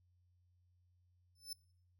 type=tone with exponential growth; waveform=sawtooth; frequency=5274 Hz; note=E8; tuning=in tune; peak=-37 dBFS; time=1.35-1.53 s; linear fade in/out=5 ms; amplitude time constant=38 ms; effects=noise-tail reverb RT60 0.6 s tail -24 dB re dry + added 89 Hz sine -70 dBFS peak until 1.99 s